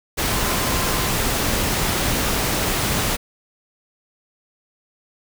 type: tone in noise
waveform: sine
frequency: 1036 Hz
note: C6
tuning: 17 cents flat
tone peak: -31 dBFS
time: 0.3-1.1 s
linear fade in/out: 20 ms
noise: pink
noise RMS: -21 dBFS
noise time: 0.17-3.17 s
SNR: -13 dB
effects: none